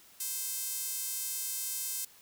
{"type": "tone with high-pass filter", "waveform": "sawtooth", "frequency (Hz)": 522, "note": "C5", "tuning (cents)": -4, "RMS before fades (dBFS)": -36, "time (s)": [0.2, 2.05], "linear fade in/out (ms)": 5, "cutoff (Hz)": 8300, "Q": 0.88, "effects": ["white hiss -58 dBFS RMS until 2.21 s"]}